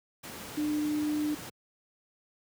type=tone in noise; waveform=sine; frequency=300.2 Hz; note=D4; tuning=38 cents sharp; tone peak=-27 dBFS; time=0.57-1.35 s; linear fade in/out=10 ms; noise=pink; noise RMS=-42 dBFS; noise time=0.23-1.5 s; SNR=+12 dB; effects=high-pass 100 Hz 12 dB/octave